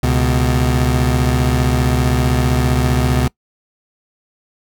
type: tone pair together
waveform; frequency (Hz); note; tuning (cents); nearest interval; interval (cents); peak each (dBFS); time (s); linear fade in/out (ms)
25% pulse; 70 / 124.73; C#2 / B2; +18 / +18; minor seventh; 1000; -12; 0.03-3.28; 5
effects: noise-tail reverb RT60 0.1 s tail -23 dB re dry